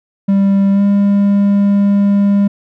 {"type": "tone with pitch glide", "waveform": "triangle", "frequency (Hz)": [197, 201], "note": ["G3", "G3"], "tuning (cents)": [9, 44], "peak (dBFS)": -6, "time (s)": [0.28, 2.48], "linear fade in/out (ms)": 10, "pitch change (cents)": 35, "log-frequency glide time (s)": [0.72, 0.82], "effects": []}